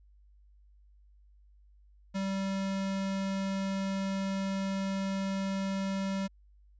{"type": "tone", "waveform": "square", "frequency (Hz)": 194, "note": "G3", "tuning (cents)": -18, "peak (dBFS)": -31, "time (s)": [2.14, 6.28], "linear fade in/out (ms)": 20, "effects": ["added 50 Hz sine -57 dBFS peak until 6.79 s", "resampled to 16000 Hz"]}